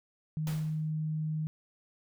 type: tone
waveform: sine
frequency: 155.56 Hz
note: D#3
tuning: in tune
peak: -30 dBFS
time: 0.37-1.47 s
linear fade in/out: 0 ms
type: noise with exponential decay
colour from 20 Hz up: pink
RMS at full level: -40 dBFS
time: 0.47-0.91 s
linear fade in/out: 1 ms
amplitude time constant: 95 ms
effects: none